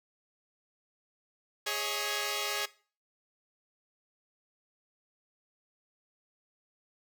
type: chord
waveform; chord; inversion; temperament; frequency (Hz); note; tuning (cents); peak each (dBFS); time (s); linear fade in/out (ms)
5% pulse; Ab suspended fourth; none; equal with one note detuned; 415.3 / 554.4 / 638.6; Ab4 / Db5 / Eb5; 0 / 0 / +45; -23 / -24 / -27; 1.66-2.66; 10
effects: noise-tail reverb RT60 0.4 s tail -20 dB re dry